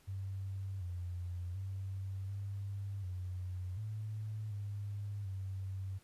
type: tone with pitch steps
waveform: sine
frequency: 96.7 / 88.7 / 96.3 / 99.3 / 91.4 / 107.3 / 101.8 / 95.8 Hz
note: G2 / F2 / G2 / G2 / F#2 / A2 / G#2 / G2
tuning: -23 / +27 / -30 / +23 / -21 / -43 / -34 / -39 cents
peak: -38 dBFS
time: 0.07-5.99 s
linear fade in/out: 20 ms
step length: 740 ms
effects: pink hiss -67 dBFS RMS until 6.03 s + resampled to 32000 Hz